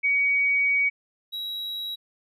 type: tone pair in turn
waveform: sine / triangle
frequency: 2255 / 3870 Hz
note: C#7 / B7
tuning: +29 / -36 cents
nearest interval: major sixth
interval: 935 cents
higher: second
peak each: -19 / -28 dBFS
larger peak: first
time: 0.03-0.9 / 1.32-1.96 s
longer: first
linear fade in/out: 20 ms
effects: none